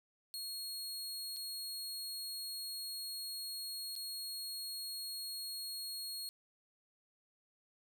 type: tone with dropouts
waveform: sawtooth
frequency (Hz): 4300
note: C8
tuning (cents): +47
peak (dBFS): -38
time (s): 0.34-6.29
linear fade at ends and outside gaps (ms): 0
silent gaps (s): 1.363-1.368 / 3.954-3.962
effects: none